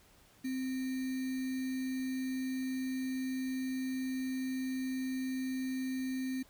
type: tone with sample-and-hold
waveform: sine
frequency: 260 Hz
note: C4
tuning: 11 cents flat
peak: -33 dBFS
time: 0.44-6.43 s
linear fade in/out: 10 ms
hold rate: 2100 Hz
effects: pink hiss -63 dBFS RMS until 6.49 s